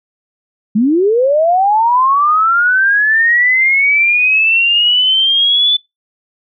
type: linear sweep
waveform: sine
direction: up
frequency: 199.3 to 3500 Hz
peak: -8 dBFS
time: 0.75-5.77 s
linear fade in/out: 10 ms
effects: noise-tail reverb RT60 0.2 s tail -23 dB re dry